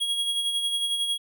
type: tone with tremolo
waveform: square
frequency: 3300 Hz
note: G#7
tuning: 12 cents flat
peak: -23 dBFS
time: 0-1.18 s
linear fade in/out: 20 ms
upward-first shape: sine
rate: 11 Hz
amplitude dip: 45%
effects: none